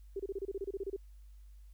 sine tone bursts, 392 Hz, G4, in tune, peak -34 dBFS, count 13, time 0.16-0.964 s, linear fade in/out 5 ms, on 36 ms, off 28 ms, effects added 50 Hz sine -51 dBFS peak until 1.73 s + white hiss -75 dBFS RMS until 1.73 s

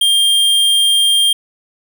square tone, 3200 Hz, G7, 35 cents sharp, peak -10 dBFS, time 0.01-1.33 s, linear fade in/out 5 ms, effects none

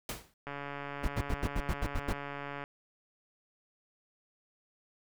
pink noise with exponential decay, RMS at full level -34 dBFS, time 0.09-0.34 s, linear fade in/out 2 ms, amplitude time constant 53 ms
click train, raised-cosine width 0.5 ms, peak -25 dBFS, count 309, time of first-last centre 0.47-2.639 s, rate 142 Hz
brown noise bursts, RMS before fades -30 dBFS, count 9, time 1.03-2.131 s, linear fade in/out 10 ms, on 53 ms, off 78 ms
effects none

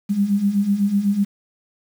sine beating tone pair, 196 / 204 Hz, G3 / G#3, 0 / -31 cents, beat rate 8 Hz, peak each -22 / -17 dBFS, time 0.09-1.25 s, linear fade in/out 20 ms, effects 7-bit

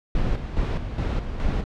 brown noise with tremolo, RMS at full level -23 dBFS, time 0.15-1.64 s, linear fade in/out 2 ms, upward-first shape square, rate 2.4 Hz, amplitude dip 55%, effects low-pass 4000 Hz 12 dB/octave

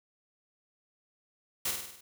white noise with echo, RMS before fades -31 dBFS, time 1.65-1.71 s, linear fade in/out 5 ms, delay 50 ms, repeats 6, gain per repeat -4 dB, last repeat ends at 2.01 s, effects none

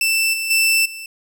sawtooth tone with level steps, 2663 Hz, E7, 17 cents sharp, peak -12 / -18 / -10 / -27 dBFS, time 0.01-1.06 s, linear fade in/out 2 ms, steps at 0.33 / 0.5 / 0.85 s, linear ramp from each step 10 ms, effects none

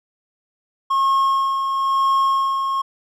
triangle tone with tremolo, 1083 Hz, C#6, 41 cents flat, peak -12 dBFS, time 0.9-2.82 s, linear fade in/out 10 ms, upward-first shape sine, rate 1 Hz, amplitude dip 45%, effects none

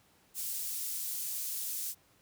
pink high-pass noise, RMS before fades -37 dBFS, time 0.34-1.95 s, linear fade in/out 50 ms, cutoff 8800 Hz, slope 12 dB/octave, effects pink hiss -66 dBFS RMS until 2.21 s + high-pass 60 Hz 12 dB/octave

